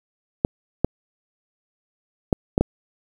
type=clicks; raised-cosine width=2 ms; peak=-3 dBFS; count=5; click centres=0.449 / 0.846 / 2.328 / 2.579 / 2.61 s; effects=7-bit